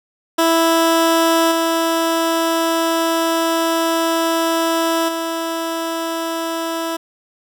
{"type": "tone with level steps", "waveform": "15% pulse", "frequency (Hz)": 329.6, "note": "E4", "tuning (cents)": 0, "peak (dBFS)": [-6, -9, -14], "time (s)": [0.38, 6.97], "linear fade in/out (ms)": 10, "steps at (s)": [1.51, 5.08], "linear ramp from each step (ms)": 10, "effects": []}